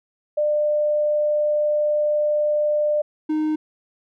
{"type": "tone pair in turn", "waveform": ["sine", "triangle"], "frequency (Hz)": [598, 308.7], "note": ["D5", "D#4"], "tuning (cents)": [31, -14], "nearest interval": "major seventh", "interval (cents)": 1145, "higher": "first", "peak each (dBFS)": -17, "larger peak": "neither", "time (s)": [[0.37, 3.02], [3.29, 3.56]], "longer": "first", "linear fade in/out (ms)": 10, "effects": []}